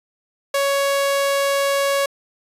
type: tone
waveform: sawtooth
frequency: 557 Hz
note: C#5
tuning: 8 cents sharp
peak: -13 dBFS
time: 0.54-2.06 s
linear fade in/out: 5 ms
effects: resampled to 32000 Hz